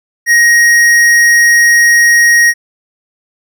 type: tone with tanh clipping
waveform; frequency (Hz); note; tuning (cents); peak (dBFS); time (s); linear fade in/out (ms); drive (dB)
sine; 1880; A#6; +14; -6; 0.26-2.54; 50; 16
effects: none